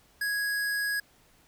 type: tone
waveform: square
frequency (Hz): 1661.2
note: G#6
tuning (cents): 0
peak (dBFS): -28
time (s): 0.21-1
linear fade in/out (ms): 5
effects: pink hiss -62 dBFS RMS until 1.47 s